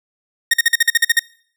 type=tone bursts; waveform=sawtooth; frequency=1853 Hz; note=A#6; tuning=11 cents flat; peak=-6 dBFS; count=10; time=0.51-1.194 s; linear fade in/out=5 ms; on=27 ms; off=46 ms; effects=noise-tail reverb RT60 0.6 s tail -24 dB re dry